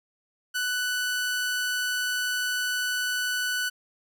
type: tone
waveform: sawtooth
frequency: 1489 Hz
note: F#6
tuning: 11 cents sharp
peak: -22 dBFS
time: 0.54-3.7 s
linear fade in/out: 20 ms
effects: none